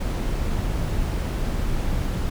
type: noise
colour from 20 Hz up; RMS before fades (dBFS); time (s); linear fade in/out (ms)
brown; -24; 0-2.3; 10
effects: none